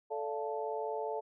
harmonic tone with a mistuned harmonic, 146.2 Hz, D3, 7 cents flat, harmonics 3 / 4 / 5 / 6, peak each -37 / -41 / -41 / -40 dBFS, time 0.1-1.21 s, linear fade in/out 20 ms, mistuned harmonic 5, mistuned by -100 cents, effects none

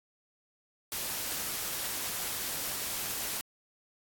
white noise, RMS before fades -35 dBFS, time 0.92-3.41 s, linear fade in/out 0 ms, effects AAC 64 kbps

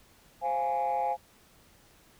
sine chord, F minor, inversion second, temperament equal, 523.3 / 698.5 / 830.6 Hz, C5 / F5 / Ab5, 0 / 0 / 0 cents, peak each -33 / -30 / -27 dBFS, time 0.41-1.17 s, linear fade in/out 50 ms, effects tanh soft clip ceiling -22 dBFS + pink hiss -60 dBFS RMS until 2.19 s

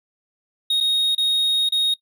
triangle tone with dropouts, 3737 Hz, A#7, 4 cents sharp, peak -15 dBFS, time 0.7-1.94 s, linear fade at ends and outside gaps 5 ms, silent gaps 0.804-0.808 / 1.15-1.179 / 1.69-1.721 s, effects noise-tail reverb RT60 0.1 s tail -20 dB re dry

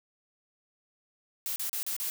blue noise bursts, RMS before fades -33 dBFS, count 5, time 1.46-2.1 s, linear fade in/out 0 ms, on 100 ms, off 35 ms, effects none

